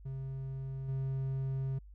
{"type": "tone with level steps", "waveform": "triangle", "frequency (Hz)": 133.8, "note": "C3", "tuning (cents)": 39, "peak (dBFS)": [-35, -30], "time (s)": [0.05, 1.79], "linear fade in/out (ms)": 10, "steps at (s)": 0.88, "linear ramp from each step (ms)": 10, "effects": ["added 50 Hz sine -50 dBFS peak until 1.94 s"]}